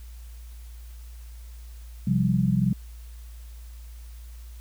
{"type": "chord", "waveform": "sine", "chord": "C suspended fourth", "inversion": "none", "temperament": "equal", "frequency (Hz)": [130.81, 174.61, 196], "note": ["C3", "F3", "G3"], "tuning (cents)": [0, 0, 0], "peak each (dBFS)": -24, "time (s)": [2.07, 2.73], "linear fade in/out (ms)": 5, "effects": ["added 58 Hz sine -39 dBFS peak until 4.6 s", "white hiss -56 dBFS RMS until 4.6 s"]}